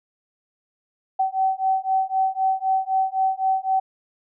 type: beating tone pair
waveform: sine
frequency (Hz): 762 / 765.9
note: G5 / G5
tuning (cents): -49 / -40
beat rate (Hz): 3.9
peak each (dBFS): -22 / -22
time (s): 1.19-3.8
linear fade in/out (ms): 10
effects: none